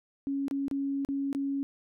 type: tone with dropouts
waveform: sine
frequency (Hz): 276.9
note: C#4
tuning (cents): -2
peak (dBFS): -28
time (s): 0.27-1.63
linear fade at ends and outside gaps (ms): 0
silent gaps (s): 0.482-0.511 / 0.682-0.712 / 1.049-1.088 / 1.329-1.349
effects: none